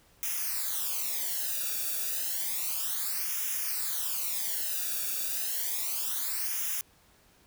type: noise with flanger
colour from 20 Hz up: blue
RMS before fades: -32 dBFS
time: 0.23-6.81 s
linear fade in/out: 0 ms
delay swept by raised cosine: 0.23 to 0.98 ms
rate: 0.31 Hz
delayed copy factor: -0.9
effects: pink hiss -62 dBFS RMS until 7.46 s